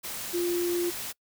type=tone in noise; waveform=sine; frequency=349.2 Hz; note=F4; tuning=in tune; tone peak=-25 dBFS; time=0.33-0.91 s; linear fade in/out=20 ms; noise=white; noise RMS=-36 dBFS; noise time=0.03-1.13 s; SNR=+8 dB; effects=noise-tail reverb RT60 0.1 s tail -24 dB re dry